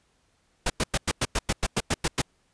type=noise bursts; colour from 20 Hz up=pink; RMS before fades=-24 dBFS; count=12; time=0.66-2.218 s; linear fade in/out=5 ms; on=40 ms; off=98 ms; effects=pink hiss -68 dBFS RMS until 2.53 s + resampled to 22050 Hz